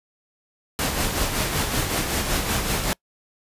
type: noise with tremolo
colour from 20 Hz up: pink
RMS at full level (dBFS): -22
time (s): 0.79-2.93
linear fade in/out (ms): 0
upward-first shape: sine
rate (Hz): 5.3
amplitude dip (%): 45
effects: noise-tail reverb RT60 0.1 s tail -26 dB re dry + resampled to 32000 Hz